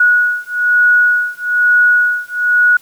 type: beating tone pair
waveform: sine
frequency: 1459 / 1460.1 Hz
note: F#6 / F#6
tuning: -25 / -23 cents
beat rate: 1.1 Hz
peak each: -12 dBFS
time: 0-2.77 s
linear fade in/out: 5 ms
effects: white hiss -46 dBFS RMS until 2.81 s